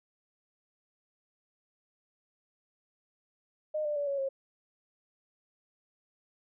sine tone with pitch steps, 613 / 594.2 / 575.9 / 558.2 / 541.1 Hz, D#5 / D5 / D5 / C#5 / C#5, -26 / +20 / -34 / +12 / -42 cents, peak -29 dBFS, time 3.74-4.29 s, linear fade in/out 10 ms, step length 110 ms, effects none

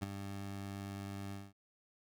20% pulse tone with ADSR envelope, 99 Hz, G2, 18 cents sharp, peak -29 dBFS, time 0.01-1.53 s, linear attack 20 ms, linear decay 16 ms, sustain -8 dB, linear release 210 ms, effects none

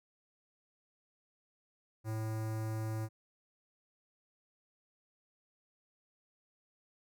square tone with notch filter, 110 Hz, A2, in tune, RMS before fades -37 dBFS, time 2.04-3.09 s, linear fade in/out 50 ms, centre 3200 Hz, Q 0.71, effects none

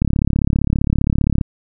click train, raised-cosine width 5 ms, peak -3 dBFS, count 50, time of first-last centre 0.02-1.412 s, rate 35.2 Hz, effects none

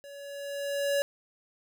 square tone with level ramp, 565 Hz, C#5, 33 cents sharp, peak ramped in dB -45 to -24 dBFS, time 0.04-1.02 s, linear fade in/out 0 ms, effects none

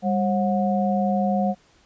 sine tone cluster, 199.3 / 539 / 727 Hz, G3 / C#5 / F#5, +29 / -49 / -31 cents, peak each -21 / -27 / -24 dBFS, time 0.02-1.55 s, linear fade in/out 50 ms, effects pink hiss -58 dBFS RMS until 1.85 s + resampled to 16000 Hz

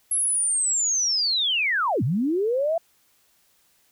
sine linear two-way sweep, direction down then up, 11175 to 103.83 to 683 Hz, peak -20 dBFS, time 0.11-2.78 s, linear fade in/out 5 ms, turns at 2.03 s, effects white hiss -63 dBFS RMS until 3.91 s

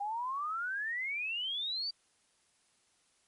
sine exponential sweep, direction up, 794 to 4699 Hz, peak -33 dBFS, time 0-1.91 s, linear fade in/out 10 ms, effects white hiss -71 dBFS RMS until 3.27 s + MP3 48 kbps

